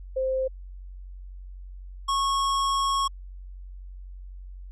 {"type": "tone pair in turn", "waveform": ["sine", "square"], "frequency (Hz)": [523.3, 1098], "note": ["C5", "C#6"], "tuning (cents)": [0, -17], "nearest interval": "octave + minor second", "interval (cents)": 1283, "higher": "second", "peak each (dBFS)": -23, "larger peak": "neither", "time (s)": [[0.16, 0.48], [2.08, 3.08]], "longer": "second", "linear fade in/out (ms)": 10, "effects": ["added 46 Hz sine -38 dBFS peak until 4.71 s", "resampled to 22050 Hz"]}